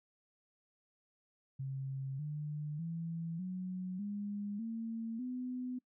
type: tone with pitch steps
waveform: sine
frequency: 134.8 / 149.57 / 165.96 / 184.14 / 204.3 / 226.7 / 251.5 Hz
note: C#3 / D3 / E3 / F#3 / G#3 / A#3 / B3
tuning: -48 / +32 / +12 / -8 / -28 / -48 / +32 cents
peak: -37 dBFS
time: 1.59-5.79 s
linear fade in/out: 10 ms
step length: 600 ms
effects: noise-tail reverb RT60 0.1 s tail -23 dB re dry